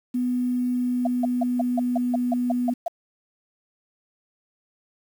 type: tone with pitch glide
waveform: sine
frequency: 248 to 246.1 Hz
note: B3 to B3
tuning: +7 to -6 cents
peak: -21 dBFS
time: 0.14-2.74 s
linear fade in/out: 10 ms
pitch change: -13 cents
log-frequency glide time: 0.42-2.32 s
type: tone bursts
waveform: sine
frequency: 686 Hz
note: F5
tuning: 31 cents flat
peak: -21 dBFS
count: 11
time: 1.05-2.881 s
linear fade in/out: 5 ms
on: 21 ms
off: 160 ms
effects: 8-bit